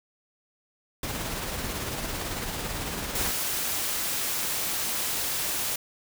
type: noise with tremolo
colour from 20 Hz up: pink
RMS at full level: -31 dBFS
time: 1.03-3.31 s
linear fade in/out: 2 ms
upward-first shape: sine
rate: 18 Hz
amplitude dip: 30%
type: noise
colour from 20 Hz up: white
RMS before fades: -29 dBFS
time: 3.15-5.76 s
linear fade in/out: 5 ms
effects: none